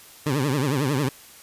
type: tone with vibrato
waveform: 20% pulse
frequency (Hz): 138.59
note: C#3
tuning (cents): 0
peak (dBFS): -16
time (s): 0.26-1.09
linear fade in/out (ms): 5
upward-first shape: triangle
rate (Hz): 11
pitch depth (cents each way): 210
effects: white hiss -47 dBFS RMS until 1.42 s + resampled to 32000 Hz